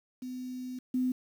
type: tone pair in turn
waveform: sine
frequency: 253 / 254.1 Hz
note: B3 / B3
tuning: +42 / +49 cents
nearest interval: unison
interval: 7 cents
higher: second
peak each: -36 / -26 dBFS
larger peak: second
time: 0.22-0.79 / 0.94-1.12 s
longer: first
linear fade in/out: 5 ms
effects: 9-bit